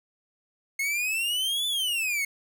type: exponential two-way sweep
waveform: 45% pulse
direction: up then down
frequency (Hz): 2162 to 3520 to 2162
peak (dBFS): -25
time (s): 0.79-2.25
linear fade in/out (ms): 5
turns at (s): 1.67
effects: none